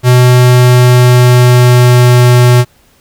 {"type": "tone with pitch glide", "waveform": "square", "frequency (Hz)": [124.7, 123.2], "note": ["B2", "B2"], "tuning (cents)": [17, -4], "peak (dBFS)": -3, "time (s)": [0.03, 2.65], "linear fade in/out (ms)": 50, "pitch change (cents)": -21, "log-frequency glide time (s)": [0.24, 2.35], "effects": ["pink hiss -48 dBFS RMS until 3 s"]}